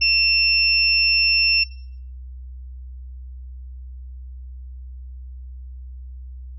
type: tone pair together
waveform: sine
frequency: 2700 / 5400 Hz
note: E7 / E8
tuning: +41 / +41 cents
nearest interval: octave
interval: 1200 cents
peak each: -18 dBFS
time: 0.01-1.64 s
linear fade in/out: 10 ms
effects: noise-tail reverb RT60 0.6 s tail -21 dB re dry + added 63 Hz sine -33 dBFS peak until 6.58 s